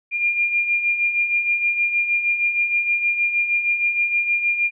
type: beating tone pair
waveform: sine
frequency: 2400 / 2406.4 Hz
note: D7 / D7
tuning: +37 / +42 cents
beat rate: 6.4 Hz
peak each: -26 / -18 dBFS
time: 0.11-4.71 s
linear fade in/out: 50 ms
effects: none